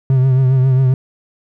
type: tone with vibrato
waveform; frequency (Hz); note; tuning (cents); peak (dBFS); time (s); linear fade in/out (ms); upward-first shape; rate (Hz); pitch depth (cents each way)
triangle; 130.81; C3; 0; -7; 0.1-0.94; 2; triangle; 7.4; 56
effects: none